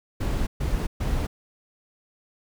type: noise bursts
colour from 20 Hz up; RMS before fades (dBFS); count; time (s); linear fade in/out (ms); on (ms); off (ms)
brown; -25; 3; 0.2-1.27; 10; 270; 130
effects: none